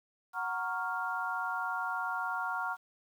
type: chord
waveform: sine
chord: Gb major seventh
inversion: none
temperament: equal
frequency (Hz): 740 / 932.3 / 1108.7 / 1396.9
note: Gb5 / Bb5 / Db6 / F6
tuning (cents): 0 / 0 / 0 / 0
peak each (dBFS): -39 / -38 / -39 / -35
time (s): 0.33-2.77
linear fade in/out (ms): 50
effects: 10-bit